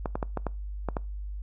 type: clicks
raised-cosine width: 1 ms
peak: -15 dBFS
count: 7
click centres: 0.058 / 0.155 / 0.228 / 0.373 / 0.467 / 0.887 / 0.968 s
effects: noise-tail reverb RT60 0.3 s tail -24 dB re dry + added 50 Hz sine -33 dBFS peak until 1.42 s